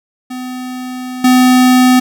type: tone with level steps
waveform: square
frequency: 253.1 Hz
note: B3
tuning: 43 cents sharp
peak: -22 / -6 dBFS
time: 0.3-2 s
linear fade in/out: 10 ms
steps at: 1.24 s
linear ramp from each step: 5 ms
effects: none